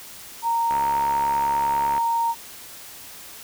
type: tone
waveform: sine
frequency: 926 Hz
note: A#5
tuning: 12 cents flat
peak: -19 dBFS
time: 0.42-2.35 s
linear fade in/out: 50 ms
type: click train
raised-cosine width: 0.5 ms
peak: -17 dBFS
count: 90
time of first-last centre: 0.71-1.98 s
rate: 70.1 Hz
effects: white hiss -41 dBFS RMS until 3.43 s